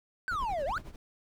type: exponential two-way sweep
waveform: triangle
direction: down then up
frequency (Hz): 1568 to 525 to 1568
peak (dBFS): -28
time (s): 0.28-0.78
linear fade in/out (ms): 0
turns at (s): 0.65
type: noise with tremolo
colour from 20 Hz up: brown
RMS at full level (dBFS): -40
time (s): 0.31-0.96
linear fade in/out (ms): 2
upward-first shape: sine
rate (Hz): 11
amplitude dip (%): 75
effects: none